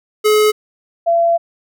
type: tone pair in turn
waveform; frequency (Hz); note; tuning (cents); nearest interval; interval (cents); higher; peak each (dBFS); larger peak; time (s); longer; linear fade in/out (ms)
square / sine; 425.6 / 677.5; G#4 / E5; +42 / +47; minor sixth; 805; second; -10; neither; 0.24-0.52 / 1.06-1.38; second; 20
effects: none